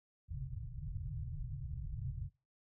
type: low-pass noise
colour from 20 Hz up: white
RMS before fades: -42 dBFS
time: 0.28-2.3 s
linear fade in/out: 50 ms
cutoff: 150 Hz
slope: 96 dB/octave
effects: noise-tail reverb RT60 0.3 s tail -22 dB re dry